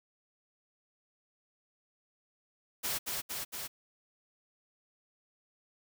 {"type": "noise with echo", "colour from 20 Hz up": "white", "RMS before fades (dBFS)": -34, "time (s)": [2.83, 2.99], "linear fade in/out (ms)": 20, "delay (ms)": 230, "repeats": 3, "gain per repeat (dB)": -2, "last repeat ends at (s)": 3.68, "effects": []}